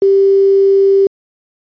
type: tone with quantisation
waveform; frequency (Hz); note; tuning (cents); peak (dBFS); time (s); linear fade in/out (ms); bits
sine; 392; G4; 0; -6; 0.02-1.07; 2; 5
effects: resampled to 11025 Hz